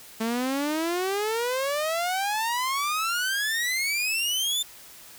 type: exponential sweep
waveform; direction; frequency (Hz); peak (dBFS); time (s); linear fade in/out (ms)
sawtooth; up; 220 to 3596; -21; 0.2-4.63; 10
effects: white hiss -47 dBFS RMS until 5.18 s